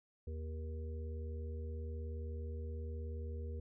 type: harmonic tone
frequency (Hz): 79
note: D#2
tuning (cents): +27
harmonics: 1 / 3 / 5 / 6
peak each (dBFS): -40 / -54 / -54 / -52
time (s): 0.27-3.6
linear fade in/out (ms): 5
effects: none